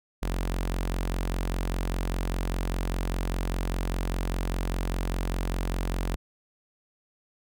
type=tone with notch filter; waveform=sawtooth; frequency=45 Hz; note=F#1; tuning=47 cents flat; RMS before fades=-29 dBFS; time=0.22-6.16 s; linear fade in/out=10 ms; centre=110 Hz; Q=1.7; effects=none